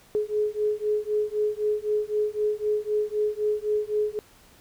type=beating tone pair; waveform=sine; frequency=420.6 / 424.5 Hz; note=G#4 / G#4; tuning=+22 / +38 cents; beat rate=3.9 Hz; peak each=-26 dBFS; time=0.15-4.19 s; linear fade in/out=0 ms; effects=pink hiss -55 dBFS RMS until 4.6 s